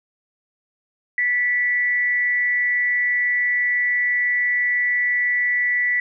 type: tone with amplitude modulation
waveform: sine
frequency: 1964 Hz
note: B6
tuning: 10 cents flat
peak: -15 dBFS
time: 1.18-6 s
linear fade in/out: 2 ms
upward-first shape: sine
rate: 226 Hz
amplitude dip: 45%
effects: none